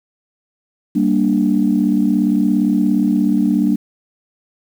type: chord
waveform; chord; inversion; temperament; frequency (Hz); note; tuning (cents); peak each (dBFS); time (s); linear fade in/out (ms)
sine; G minor; none; equal; 196 / 233.1 / 293.7; G3 / Bb3 / D4; 0 / 0 / 0; -16; 0.95-3.76; 10
effects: tanh soft clip ceiling -3 dBFS + 7-bit